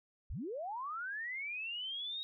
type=linear sweep; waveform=sine; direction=up; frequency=30.87 to 3800 Hz; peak=-38 dBFS; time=0.3-2.23 s; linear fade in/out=0 ms; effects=none